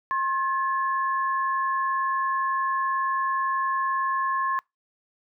sine tone pair together, 1069.5 / 1721 Hz, C6 / A6, +38 / -39 cents, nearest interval minor sixth, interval 823 cents, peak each -23 / -30 dBFS, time 0.11-4.59 s, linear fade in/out 0 ms, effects noise-tail reverb RT60 0.2 s tail -26 dB re dry

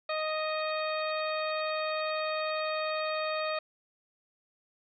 harmonic tone with a mistuned harmonic, 622.3 Hz, D#5, in tune, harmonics 1 / 2 / 3 / 4 / 5 / 6 / 7, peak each -32 / -35 / -41 / -39 / -51 / -43 / -43 dBFS, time 0.09-3.59 s, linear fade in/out 5 ms, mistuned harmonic 5, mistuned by +41 cents, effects none

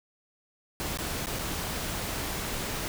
pink noise with dropouts, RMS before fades -33 dBFS, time 0.8-2.88 s, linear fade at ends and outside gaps 0 ms, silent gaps 0.973-0.987 / 1.259-1.269 / 1.387-1.392 s, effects none

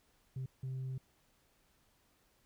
sine tone bursts at uneven times, 130.81 Hz, C3, in tune, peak -35 dBFS, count 2, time 0.36-0.46 / 0.63-0.98 s, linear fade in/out 5 ms, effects tanh soft clip ceiling -36 dBFS + pink hiss -72 dBFS RMS until 2.45 s

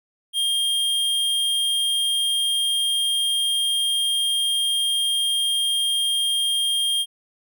square tone, 3216 Hz, G7, 44 cents sharp, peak -20 dBFS, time 0.33-7.06 s, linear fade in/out 50 ms, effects none

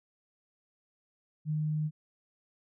sine tone, 153.3 Hz, D#3, 25 cents flat, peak -28 dBFS, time 1.45-1.91 s, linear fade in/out 50 ms, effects none

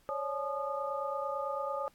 sine tone cluster, 546 / 575 / 858 / 1224 Hz, C#5 / D5 / A5 / D#6, -26 / -37 / -44 / -29 cents, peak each -37 / -39 / -40 / -37 dBFS, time 0.09-1.88 s, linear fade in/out 0 ms, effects pink hiss -67 dBFS RMS until 1.94 s + AAC 64 kbps

